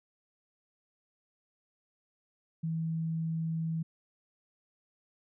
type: tone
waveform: sine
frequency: 162.4 Hz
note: E3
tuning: 26 cents flat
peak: -30 dBFS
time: 2.63-3.83 s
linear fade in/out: 10 ms
effects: none